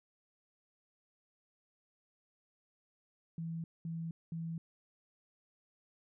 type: tone bursts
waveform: sine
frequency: 164.81 Hz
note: E3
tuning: in tune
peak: -37 dBFS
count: 3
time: 3.38-4.58 s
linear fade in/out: 2 ms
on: 260 ms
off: 210 ms
effects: none